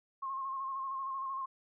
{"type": "tone with vibrato", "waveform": "sine", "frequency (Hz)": 1073, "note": "C6", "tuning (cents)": 43, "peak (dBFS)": -35, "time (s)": [0.22, 1.46], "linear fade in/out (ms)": 10, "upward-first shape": "square", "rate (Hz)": 13, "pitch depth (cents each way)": 29, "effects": []}